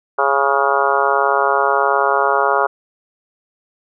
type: harmonic tone with a mistuned harmonic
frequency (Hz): 138.59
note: C#3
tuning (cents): 0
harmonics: 3 / 4 / 5 / 6 / 7 / 8 / 9 / 10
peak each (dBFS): -21 / -21 / -21 / -21 / -21 / -21 / -21 / -21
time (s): 0.18-2.67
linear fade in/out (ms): 10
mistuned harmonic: 10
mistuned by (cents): +36
effects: none